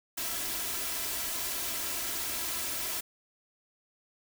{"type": "noise with comb filter", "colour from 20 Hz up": "white", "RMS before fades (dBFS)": -34, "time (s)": [0.17, 3.01], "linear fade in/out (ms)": 10, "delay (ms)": 3, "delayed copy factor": 0.55, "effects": []}